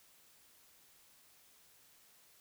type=silence; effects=white hiss -65 dBFS RMS until 2.4 s